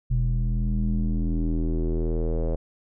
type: tone with low-pass filter sweep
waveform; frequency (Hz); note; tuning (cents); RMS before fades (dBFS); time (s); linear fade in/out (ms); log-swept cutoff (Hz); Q
square; 40.68; E1; -22; -24; 0.1-2.56; 10; 130 to 540; 3.9
effects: none